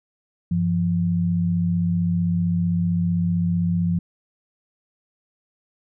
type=tone pair together; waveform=sine; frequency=96.64 / 172.2 Hz; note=G2 / F3; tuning=-24 / -24 cents; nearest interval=minor seventh; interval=1000 cents; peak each=-25 / -19 dBFS; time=0.51-3.99 s; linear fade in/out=5 ms; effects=none